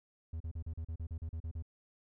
triangle tone bursts, 80.8 Hz, E2, 34 cents flat, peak -35 dBFS, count 12, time 0.33-1.624 s, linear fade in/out 5 ms, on 73 ms, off 38 ms, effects none

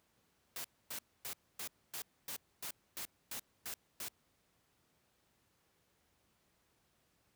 white noise bursts, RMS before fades -43 dBFS, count 11, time 0.56-4.084 s, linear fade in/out 2 ms, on 84 ms, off 260 ms, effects pink hiss -75 dBFS RMS until 7.35 s + high-pass 60 Hz 12 dB/octave

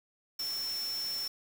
sine tone in noise, 5400 Hz, E8, 41 cents sharp, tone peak -33 dBFS, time 0.39-1.28 s, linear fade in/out 5 ms, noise white, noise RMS -44 dBFS, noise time 0.39-1.28 s, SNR +8 dB, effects none

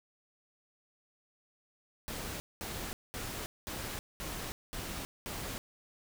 pink noise bursts, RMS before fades -40 dBFS, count 7, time 2.08-5.58 s, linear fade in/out 0 ms, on 320 ms, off 210 ms, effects none

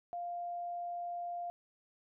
sine tone, 698.5 Hz, F5, in tune, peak -37 dBFS, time 0.13-1.5 s, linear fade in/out 0 ms, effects none

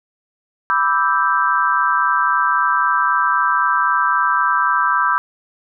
sine chord, E minor seventh, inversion second, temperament equal, 987.8 / 1174.7 / 1318.5 / 1568 Hz, B5 / D6 / E6 / G6, 0 / 0 / 0 / 0 cents, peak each -19 dBFS, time 0.7-5.18 s, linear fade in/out 0 ms, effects none

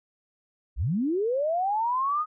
sine linear sweep, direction up, 40.9 to 1263 Hz, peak -23 dBFS, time 0.76-2.26 s, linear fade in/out 50 ms, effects none

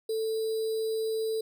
sine tone with sample-and-hold, 442.9 Hz, A4, 11 cents sharp, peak -27 dBFS, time 0.09-1.41 s, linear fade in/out 5 ms, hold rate 4410 Hz, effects none

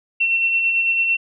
sine tone with tremolo, 2709 Hz, E7, 47 cents sharp, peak -14 dBFS, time 0.2-1.17 s, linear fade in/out 10 ms, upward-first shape sine, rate 9 Hz, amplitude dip 35%, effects none

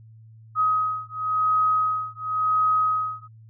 sine beating tone pair, 1262 / 1262.94 Hz, D#6 / D#6, +24 / +25 cents, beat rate 0.94 Hz, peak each -23 dBFS, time 0.55-3.28 s, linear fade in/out 50 ms, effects added 111 Hz sine -45 dBFS peak until 3.49 s

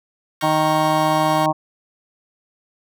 20% pulse chord, G half-diminished seventh, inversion second, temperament equal, 1108.7 / 1396.9 / 1568 / 1864.7 Hz, Db6 / F6 / G6 / Bb6, 0 / 0 / 0 / 0 cents, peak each -26 / -29 / -29 / -28 dBFS, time 0.41-1.46 s, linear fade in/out 2 ms
harmonic tone, 155.56 Hz, D#3, in tune, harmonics 1 / 2 / 4 / 5 / 6 / 7, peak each -25 / -23 / -21 / -21 / -22 / -23 dBFS, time 0.42-1.53 s, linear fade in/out 20 ms
effects none

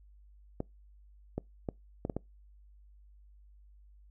clicks, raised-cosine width 2 ms, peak -20 dBFS, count 6, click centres 0.604 / 1.38 / 1.688 / 2.051 / 2.098 / 2.166 s, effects noise-tail reverb RT60 0.2 s tail -25 dB re dry + added 50 Hz sine -55 dBFS peak until 4.1 s

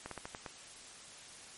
slowing click train, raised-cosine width 0.5 ms, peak -26 dBFS, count 6, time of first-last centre 0.06-0.462 s, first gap 53 ms, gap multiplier 1.21, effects white hiss -52 dBFS RMS until 1.57 s + MP3 48 kbps

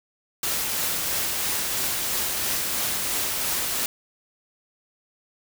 white noise with tremolo, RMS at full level -25 dBFS, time 0.43-3.86 s, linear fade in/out 2 ms, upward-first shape triangle, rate 3 Hz, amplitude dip 25%, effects none

